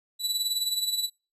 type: tone with tremolo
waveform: sawtooth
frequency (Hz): 3951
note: B7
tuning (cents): 0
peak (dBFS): -20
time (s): 0.19-1.1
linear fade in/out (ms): 50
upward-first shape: sine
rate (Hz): 19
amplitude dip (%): 60
effects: noise-tail reverb RT60 0.3 s tail -26 dB re dry + resampled to 32000 Hz